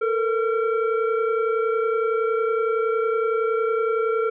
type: tone with frequency modulation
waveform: sine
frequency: 444.6 Hz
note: A4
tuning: 18 cents sharp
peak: -19 dBFS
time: 0.01-4.3 s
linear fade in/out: 10 ms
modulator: 920 Hz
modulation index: 0.9
effects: none